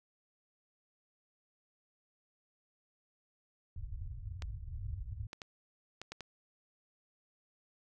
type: low-pass noise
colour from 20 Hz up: white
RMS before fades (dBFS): -42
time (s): 3.76-5.27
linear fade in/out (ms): 5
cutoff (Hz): 110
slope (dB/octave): 48
type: clicks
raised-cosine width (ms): 0.2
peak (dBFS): -26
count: 6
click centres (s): 4.422 / 5.331 / 5.418 / 6.016 / 6.12 / 6.207
effects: none